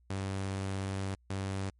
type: tone pair in turn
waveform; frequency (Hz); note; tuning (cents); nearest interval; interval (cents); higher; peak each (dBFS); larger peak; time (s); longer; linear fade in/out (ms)
sawtooth; 96.8 / 96.8; G2 / G2; -21 / -21; unison; 0; neither; -29 / -29; neither; 0.1-1.15 / 1.3-1.7; first; 5
effects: added 60 Hz sine -62 dBFS peak until 1.79 s + MP3 48 kbps